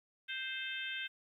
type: harmonic tone with a mistuned harmonic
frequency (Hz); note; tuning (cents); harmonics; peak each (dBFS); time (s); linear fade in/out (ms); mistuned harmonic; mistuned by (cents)
523.3; C5; 0; 3 / 4 / 5 / 6 / 7; -42 / -46 / -44 / -44 / -46; 0.28-1.08; 20; 7; -30
effects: 12-bit